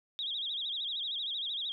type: tone with vibrato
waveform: sine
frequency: 3520 Hz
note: A7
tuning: in tune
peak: -33 dBFS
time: 0.19-1.72 s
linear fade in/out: 0 ms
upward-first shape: sine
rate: 13 Hz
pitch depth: 170 cents each way
effects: none